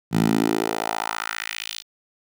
10% pulse tone with high-pass filter sweep, 55 Hz, A1, in tune, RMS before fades -24 dBFS, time 0.11-1.83 s, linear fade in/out 50 ms, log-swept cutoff 150 to 4000 Hz, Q 2.1, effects none

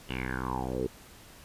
10% pulse tone with low-pass filter sweep, 63.8 Hz, C2, 43 cents flat, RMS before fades -33 dBFS, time 0.09-0.87 s, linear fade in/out 5 ms, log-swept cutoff 3000 to 400 Hz, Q 6.9, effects pink hiss -52 dBFS RMS until 1.44 s + resampled to 32000 Hz

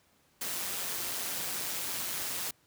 white noise with amplitude modulation, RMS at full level -33 dBFS, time 0.41-2.51 s, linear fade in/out 5 ms, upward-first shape sine, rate 181 Hz, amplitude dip 50%, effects pink hiss -67 dBFS RMS until 2.66 s + high-pass 80 Hz 12 dB/octave

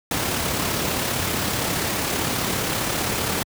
pink noise with amplitude modulation, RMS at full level -22 dBFS, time 0.11-3.43 s, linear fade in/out 2 ms, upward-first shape sine, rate 35.2 Hz, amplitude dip 30%, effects high-pass 80 Hz 12 dB/octave

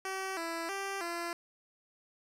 10% pulse tone with pitch steps, 382.4 / 332.2 / 392.5 / 341.9 Hz, G4 / E4 / G4 / F4, -43 / +13 / +2 / -37 cents, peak -27 dBFS, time 0.05-1.33 s, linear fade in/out 2 ms, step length 320 ms, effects low-pass 12000 Hz 12 dB/octave + 11-bit

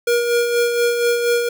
square tone with tremolo, 475.8 Hz, A#4, 35 cents sharp, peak -14 dBFS, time 0.07-1.49 s, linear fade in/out 5 ms, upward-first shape sine, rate 4.2 Hz, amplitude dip 45%, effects none

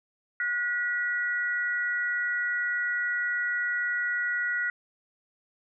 sine tone pair together, 1452 / 1938.2 Hz, F#6 / B6, -33 / -33 cents, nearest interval perfect fourth, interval 500 cents, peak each -28 / -29 dBFS, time 0.4-4.7 s, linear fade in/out 2 ms, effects none

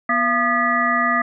harmonic tone with a mistuned harmonic, 243.9 Hz, B3, 21 cents flat, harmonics 1 / 3 / 5 / 7 / 8, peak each -25 / -24 / -19 / -26 / -21 dBFS, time 0.09-1.22 s, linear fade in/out 5 ms, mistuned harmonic 3, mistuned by -120 cents, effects none

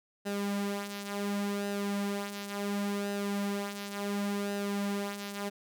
sawtooth tone with flanger, 201.9 Hz, G#3, 49 cents flat, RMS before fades -34 dBFS, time 0.25-5.5 s, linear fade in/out 20 ms, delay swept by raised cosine 0.88 to 5.08 ms, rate 0.7 Hz, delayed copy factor -0.55, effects none

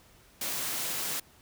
white high-pass noise, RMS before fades -33 dBFS, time 0.41-1.2 s, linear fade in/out 5 ms, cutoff 100 Hz, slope 24 dB/octave, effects pink hiss -59 dBFS RMS until 1.41 s

